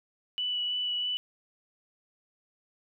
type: tone with vibrato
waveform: sine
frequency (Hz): 2960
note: F#7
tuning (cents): 0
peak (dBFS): -28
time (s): 0.38-1.17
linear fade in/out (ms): 0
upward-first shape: sine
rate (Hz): 3.1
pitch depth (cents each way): 11
effects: none